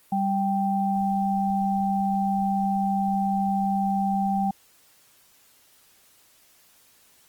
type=tone pair together; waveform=sine; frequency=196 / 784 Hz; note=G3 / G5; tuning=0 / 0 cents; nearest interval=2 octaves; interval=2400 cents; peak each=-24 dBFS; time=0.12-4.51 s; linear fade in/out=5 ms; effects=white hiss -58 dBFS RMS until 7.28 s + Opus 24 kbps